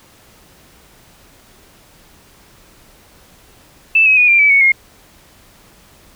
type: tone with pitch steps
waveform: sine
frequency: 2640 / 2550 / 2463 / 2379 / 2298 / 2220 / 2144 Hz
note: E7 / D#7 / D#7 / D7 / D7 / C#7 / C7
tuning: +2 / +42 / -18 / +22 / -38 / +2 / +42 cents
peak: -7 dBFS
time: 3.95-4.72 s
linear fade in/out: 5 ms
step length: 110 ms
effects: pink hiss -47 dBFS RMS until 6.15 s